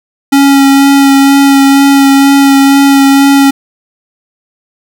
square tone with vibrato, 276.2 Hz, C#4, 6 cents flat, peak -3 dBFS, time 0.32-3.51 s, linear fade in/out 10 ms, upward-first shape sine, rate 2.1 Hz, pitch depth 13 cents each way, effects none

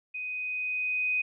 sine tone with level ramp, 2500 Hz, D#7, 8 cents sharp, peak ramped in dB -33 to -24 dBFS, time 0.14-1.22 s, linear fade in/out 10 ms, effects none

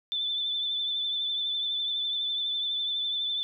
sine tone with vibrato, 3520 Hz, A7, in tune, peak -27 dBFS, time 0.12-3.43 s, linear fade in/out 0 ms, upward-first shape triangle, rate 12 Hz, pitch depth 35 cents each way, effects none

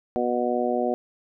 harmonic tone, 122.2 Hz, B2, 18 cents flat, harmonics 2 / 3 / 4 / 5 / 6, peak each -28 / -28 / -28 / -28 / -28 dBFS, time 0.16-0.94 s, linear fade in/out 0 ms, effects none

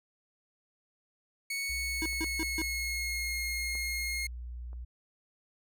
sawtooth tone with pitch glide, 2217 to 2146 Hz, C#7 to C7, 0 to +43 cents, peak -29 dBFS, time 1.5-4.27 s, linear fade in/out 5 ms, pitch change -57 cents, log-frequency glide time 1.69-3.38 s
sine tone, 60.3 Hz, B1, 41 cents flat, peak -38 dBFS, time 1.69-4.85 s, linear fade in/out 10 ms
square tone bursts, 321.6 Hz, E4, 43 cents flat, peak -33 dBFS, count 4, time 2.02-2.618 s, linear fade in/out 0 ms, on 37 ms, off 150 ms
clicks, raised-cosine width 1 ms, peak -41 / -35 / -43 dBFS, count 3, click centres 2.131 / 3.753 / 4.731 s
effects none

